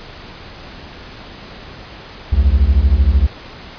triangle beating tone pair, 61.4 / 74.4 Hz, B1 / D2, -9 / +23 cents, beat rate 13 Hz, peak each -10 dBFS, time 2.32-3.27 s, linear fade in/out 10 ms, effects pink hiss -35 dBFS RMS until 3.78 s + resampled to 11025 Hz

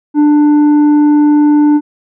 triangle tone with tanh clipping, 296.2 Hz, D4, 15 cents sharp, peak -6 dBFS, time 0.14-1.81 s, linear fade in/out 50 ms, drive 10 dB, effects none

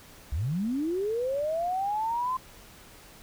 sine linear sweep, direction up, 59.4 to 1045 Hz, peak -26 dBFS, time 0.32-2.37 s, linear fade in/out 5 ms, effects pink hiss -51 dBFS RMS until 3.22 s

